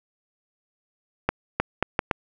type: accelerating click train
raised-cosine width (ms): 0.5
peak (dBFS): -5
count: 5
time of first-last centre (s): 1.29-2.112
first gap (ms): 310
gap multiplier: 0.73
effects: none